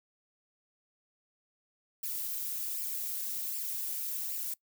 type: noise with flanger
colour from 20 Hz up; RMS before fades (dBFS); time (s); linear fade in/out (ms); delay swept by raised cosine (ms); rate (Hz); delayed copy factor
violet; -36; 2.03-4.54; 5; 0.39 to 4.09; 1.3; +0.55
effects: noise-tail reverb RT60 0.1 s tail -21 dB re dry